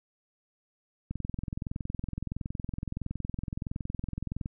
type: click train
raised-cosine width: 5 ms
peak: -21 dBFS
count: 73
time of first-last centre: 1.11-4.459 s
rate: 21.5 Hz
effects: none